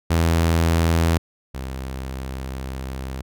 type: tone pair in turn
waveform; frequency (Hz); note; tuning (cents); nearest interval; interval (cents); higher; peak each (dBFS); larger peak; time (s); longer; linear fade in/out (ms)
sawtooth; 82.8 / 65.72; E2 / C2; +8 / +8; major third; 400; first; -12 / -24; first; 0.1-1.18 / 1.54-3.22; second; 10
effects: none